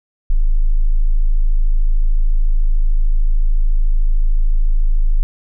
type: tone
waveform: sine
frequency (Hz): 26.81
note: A0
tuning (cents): -44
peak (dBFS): -9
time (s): 0.3-5.23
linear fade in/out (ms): 0
effects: none